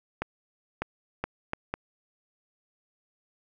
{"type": "accelerating click train", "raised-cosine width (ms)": 0.5, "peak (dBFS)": -14, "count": 5, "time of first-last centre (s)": [0.22, 1.74], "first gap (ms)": 600, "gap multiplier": 0.7, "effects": []}